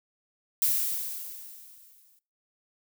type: noise with exponential decay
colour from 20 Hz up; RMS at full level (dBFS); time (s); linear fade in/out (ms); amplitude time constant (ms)
violet; -23; 0.62-2.19; 1; 340
effects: noise-tail reverb RT60 0.3 s tail -20 dB re dry